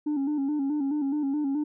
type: tone with vibrato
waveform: sine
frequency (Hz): 286.4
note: D4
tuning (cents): -43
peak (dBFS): -22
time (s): 0.06-1.64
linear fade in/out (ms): 10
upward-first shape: square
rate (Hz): 4.7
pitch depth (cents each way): 74
effects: tanh soft clip ceiling -23 dBFS